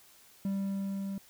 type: tone with level ramp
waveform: triangle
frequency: 196 Hz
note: G3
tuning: in tune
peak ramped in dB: -27 to -32 dBFS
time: 0.45-1.18 s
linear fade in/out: 2 ms
effects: white hiss -59 dBFS RMS until 1.29 s